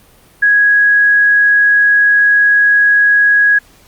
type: tone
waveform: sine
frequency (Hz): 1661.2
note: G#6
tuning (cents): 0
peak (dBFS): -6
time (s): 0.42-3.59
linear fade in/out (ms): 10
effects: pink hiss -46 dBFS RMS until 3.87 s + Opus 32 kbps